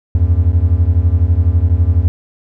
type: beating tone pair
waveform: triangle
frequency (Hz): 79.3 / 91.3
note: D#2 / F#2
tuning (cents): +33 / -23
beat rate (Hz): 12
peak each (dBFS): -10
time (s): 0.15-2.08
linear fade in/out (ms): 0
effects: none